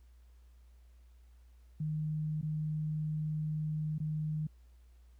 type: tone with dropouts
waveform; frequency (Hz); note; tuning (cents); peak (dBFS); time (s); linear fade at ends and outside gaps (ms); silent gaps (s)
sine; 153.9; D#3; -19; -32; 1.8-4.47; 5; 2.414-2.428 / 3.983-4.001
effects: added 60 Hz sine -56 dBFS peak until 5.19 s + pink hiss -75 dBFS RMS until 5.19 s